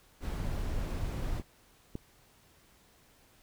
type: noise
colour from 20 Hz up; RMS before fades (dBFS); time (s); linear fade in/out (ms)
brown; -34; 0.2-1.43; 50
type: clicks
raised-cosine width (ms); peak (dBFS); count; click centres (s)
3; -26 / -24; 2; 1.398 / 1.954
effects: pink hiss -63 dBFS RMS until 3.42 s